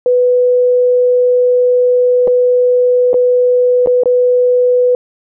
sine tone with dropouts, 495.6 Hz, B4, 6 cents sharp, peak -7 dBFS, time 0.06-4.95 s, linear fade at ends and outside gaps 1 ms, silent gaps 2.274-2.278 / 3.132-3.142 / 3.861-3.872 / 4.035-4.057 s, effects none

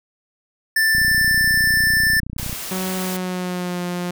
square tone, 1771 Hz, A6, 11 cents sharp, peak -15 dBFS, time 0.76-2.2 s, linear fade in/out 5 ms
click train, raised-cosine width 5 ms, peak -17 dBFS, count 49, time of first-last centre 0.95-2.529 s, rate 30.4 Hz
white noise, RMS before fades -30 dBFS, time 2.38-3.17 s, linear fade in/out 5 ms
sawtooth tone with pitch glide, 186.7 to 177.14 Hz, F#3 to F3, +16 to +25 cents, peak -19 dBFS, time 2.71-4.11 s, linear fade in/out 5 ms, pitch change -91 cents, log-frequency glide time 2.92-3.81 s
effects none

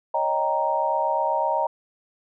sine chord, Eb dominant seventh, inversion third, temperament equal, 554.4 / 622.3 / 784 / 932.3 Hz, Db5 / Eb5 / G5 / Bb5, 0 / 0 / 0 / 0 cents, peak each -29 / -26 / -28 / -23 dBFS, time 0.14-1.67 s, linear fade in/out 5 ms, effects none

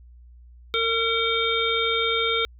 harmonic tone, 455.9 Hz, A#4, 39 cents flat, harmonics 1 / 3 / 5 / 7 / 8, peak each -26 / -27 / -27 / -30 / -26 dBFS, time 0.74-2.45 s, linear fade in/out 0 ms, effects added 60 Hz sine -45 dBFS peak until 2.59 s

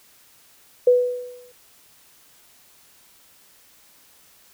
sine tone with exponential decay, 493.9 Hz, B4, in tune, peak -9 dBFS, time 0.87-1.52 s, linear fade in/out 5 ms, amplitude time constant 140 ms, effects white hiss -54 dBFS RMS until 4.53 s

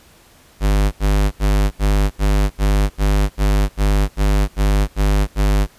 square tone bursts, 50.4 Hz, G1, 49 cents sharp, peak -13 dBFS, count 13, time 0.6-5.672 s, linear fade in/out 50 ms, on 320 ms, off 76 ms, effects pink hiss -49 dBFS RMS until 5.78 s + resampled to 32000 Hz

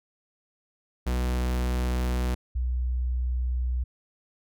45% pulse / sine tone pair in turn, 62 / 62 Hz, B1 / B1, +7 / +7 cents, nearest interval unison, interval 0 cents, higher neither, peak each -24 dBFS, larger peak neither, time 1.06-2.35 / 2.55-3.84 s, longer neither, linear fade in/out 10 ms, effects none

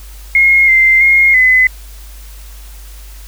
sine tone with pitch steps, 2151 / 2085 / 2142 / 2025 Hz, C7 / C7 / C7 / B6, +47 / -7 / +40 / +43 cents, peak -5 dBFS, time 0.35-1.67 s, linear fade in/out 2 ms, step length 330 ms, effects added 50 Hz sine -30 dBFS peak until 3.27 s + white hiss -40 dBFS RMS until 3.27 s

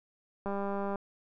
click train, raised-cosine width 1 ms, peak -22 dBFS, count 100, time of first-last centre 0.46-0.957 s, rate 199 Hz, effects none

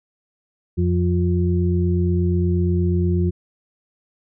harmonic tone, 88.4 Hz, F2, 22 cents sharp, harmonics 1 / 2 / 4, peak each -18 / -21 / -24 dBFS, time 0.77-3.31 s, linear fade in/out 20 ms, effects none

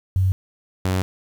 sine / sawtooth tone pair in turn, 94 / 93.14 Hz, F#2 / F#2, +28 / +12 cents, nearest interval unison, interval 16 cents, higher first, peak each -15 / -15 dBFS, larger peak neither, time 0.16-0.32 / 0.85-1.02 s, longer second, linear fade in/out 0 ms, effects 8-bit

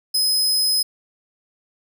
sawtooth tone, 5070 Hz, D#8, 32 cents sharp, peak -14 dBFS, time 0.14-0.83 s, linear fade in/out 10 ms, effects none

